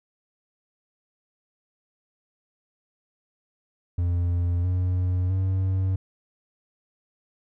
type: tone with pitch steps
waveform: triangle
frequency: 87.31 / 90.86 / 94.55 Hz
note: F2 / F#2 / F#2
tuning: 0 / -31 / +38 cents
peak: -19 dBFS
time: 3.98-5.96 s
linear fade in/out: 5 ms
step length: 660 ms
effects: none